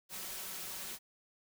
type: noise with comb filter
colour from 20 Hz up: white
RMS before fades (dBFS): -43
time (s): 0.09-0.99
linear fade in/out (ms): 50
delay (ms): 5.3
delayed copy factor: +0.6
effects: none